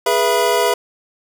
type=tone cluster; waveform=square; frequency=414.3 / 488.3 / 669 / 979 Hz; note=G#4 / B4 / E5 / B5; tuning=-4 / -20 / +25 / -15 cents; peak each=-20 dBFS; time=0.06-0.74 s; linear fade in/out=5 ms; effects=none